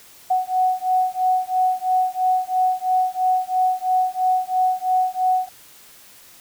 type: beating tone pair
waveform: sine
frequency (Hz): 740 / 743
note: F#5 / F#5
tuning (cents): 0 / +7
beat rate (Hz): 3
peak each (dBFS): -20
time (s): 0.3-5.49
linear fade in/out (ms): 10
effects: white hiss -47 dBFS RMS until 6.4 s